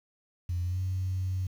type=tone with pitch glide; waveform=sine; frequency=87.9 to 93.13 Hz; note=F2 to F#2; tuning=+12 to +12 cents; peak=-27 dBFS; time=0.49-1.47 s; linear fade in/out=5 ms; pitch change=+100 cents; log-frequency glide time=0.63-0.8 s; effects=tanh soft clip ceiling -23 dBFS + 9-bit